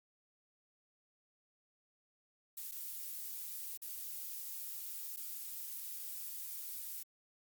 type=noise with dropouts; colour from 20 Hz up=violet; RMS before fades=-44 dBFS; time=2.57-7.03 s; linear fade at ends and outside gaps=5 ms; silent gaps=2.714-2.719 / 3.774-3.819 / 5.163-5.169 s; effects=Opus 48 kbps